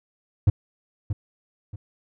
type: tone with echo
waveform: triangle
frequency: 101.2 Hz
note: G#2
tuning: 44 cents flat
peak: -10 dBFS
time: 0.47-0.5 s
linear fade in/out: 5 ms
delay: 630 ms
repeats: 2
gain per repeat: -10 dB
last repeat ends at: 1.76 s
effects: none